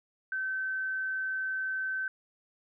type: tone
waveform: sine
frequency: 1537 Hz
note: G6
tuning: 35 cents flat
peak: -30 dBFS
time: 0.32-2.08 s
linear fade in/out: 2 ms
effects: none